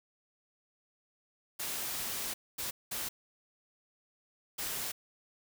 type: noise bursts at uneven times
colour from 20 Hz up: white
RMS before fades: -37 dBFS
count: 4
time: 1.59-2.34 / 2.58-2.71 / 2.91-3.09 / 4.58-4.92 s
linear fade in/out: 10 ms
effects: none